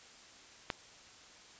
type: click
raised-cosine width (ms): 0.3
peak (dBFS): -17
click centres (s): 0.702
effects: white hiss -56 dBFS RMS until 1.59 s + resampled to 16000 Hz